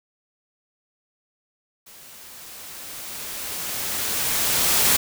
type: noise with level ramp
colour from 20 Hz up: white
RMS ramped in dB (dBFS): -46 to -17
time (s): 1.86-4.97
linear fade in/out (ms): 10
effects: none